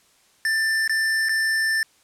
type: tone with dropouts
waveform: square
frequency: 1777 Hz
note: A6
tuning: 17 cents sharp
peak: -20 dBFS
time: 0.45-1.83 s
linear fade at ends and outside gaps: 1 ms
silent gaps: 0.877-0.895 / 1.287-1.293 s
effects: white hiss -59 dBFS RMS until 2.03 s + low-pass 10000 Hz 12 dB/octave